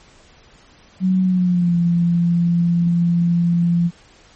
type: tone with pitch glide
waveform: sine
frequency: 186.1 to 171.64 Hz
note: F#3 to F3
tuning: +10 to -30 cents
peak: -13 dBFS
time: 1-3.91 s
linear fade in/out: 50 ms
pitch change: -140 cents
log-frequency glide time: 1.23-1.76 s
effects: pink hiss -49 dBFS RMS until 4.35 s + MP3 32 kbps